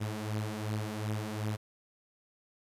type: beating tone pair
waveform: sawtooth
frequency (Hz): 106.1 / 108.8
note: G#2 / A2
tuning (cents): +38 / -19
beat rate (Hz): 2.7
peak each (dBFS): -31 / -34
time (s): 0-1.57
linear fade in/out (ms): 20
effects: resampled to 32000 Hz + 11-bit